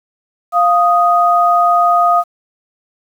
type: tone pair together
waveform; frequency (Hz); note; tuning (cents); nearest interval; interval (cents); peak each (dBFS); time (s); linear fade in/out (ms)
sine; 698.5 / 1244.5; F5 / D#6; 0 / 0; minor seventh; 1000; -11; 0.52-2.24; 50
effects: 7-bit